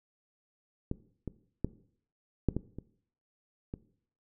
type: clicks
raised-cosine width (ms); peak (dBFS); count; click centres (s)
3; -19 / -23 / -16 / -12 / -18 / -27 / -24; 7; 0.914 / 1.277 / 1.646 / 2.487 / 2.566 / 2.786 / 3.739
effects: noise-tail reverb RT60 0.6 s tail -18 dB re dry